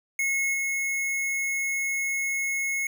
square tone with level steps, 2177 Hz, C#7, 32 cents flat, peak -24 / -26 dBFS, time 0.19-2.87 s, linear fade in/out 2 ms, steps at 0.53 s, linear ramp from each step 20 ms, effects none

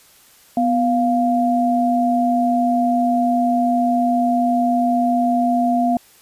sine tone pair together, 246.9 / 698.3 Hz, B3 / F5, 0 / 0 cents, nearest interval octave + tritone, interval 1800 cents, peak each -17 dBFS, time 0.57-5.97 s, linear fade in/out 2 ms, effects white hiss -50 dBFS RMS until 6.21 s + resampled to 32000 Hz

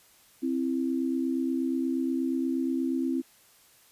sine tone pair together, 263.1 / 331.5 Hz, C4 / E4, +10 / +10 cents, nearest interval major third, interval 400 cents, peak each -27 / -30 dBFS, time 0.42-3.22 s, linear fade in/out 20 ms, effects white hiss -59 dBFS RMS until 3.91 s + resampled to 32000 Hz

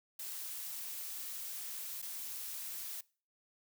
blue noise with dropouts, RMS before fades -43 dBFS, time 0.19-3.01 s, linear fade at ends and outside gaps 5 ms, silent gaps 2.018-2.024 s, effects noise-tail reverb RT60 0.4 s tail -23 dB re dry

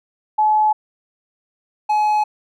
sine / triangle tone pair in turn, 856 / 847.1 Hz, A5 / G#5, -48 / +34 cents, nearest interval unison, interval 18 cents, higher first, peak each -12 dBFS, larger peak neither, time 0.38-0.73 / 1.89-2.24 s, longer neither, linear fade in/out 10 ms, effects none

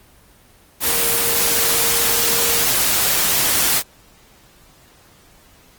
sine tone in noise, 466.2 Hz, A#4, in tune, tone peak -28 dBFS, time 0.84-2.68 s, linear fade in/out 50 ms, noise white, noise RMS -17 dBFS, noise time 0.8-3.83 s, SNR -14 dB, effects pink hiss -50 dBFS RMS until 5.78 s + Opus 24 kbps

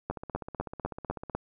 two click trains, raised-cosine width 1 ms, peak -24 / -16 dBFS, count 20 / 6, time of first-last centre 0.11-1.298 / 0.1-1.35 s, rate 16 / 4 Hz, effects none

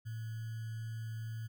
sine tone with sample-and-hold, 112.2 Hz, A2, 34 cents sharp, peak -38 dBFS, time 0.05-1.48 s, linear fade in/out 20 ms, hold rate 1575 Hz, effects none

